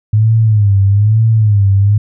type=tone with vibrato; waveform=sine; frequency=105 Hz; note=G#2; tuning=19 cents sharp; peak=-6 dBFS; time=0.13-1.98 s; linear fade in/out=5 ms; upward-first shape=sine; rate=1.1 Hz; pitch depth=120 cents each way; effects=none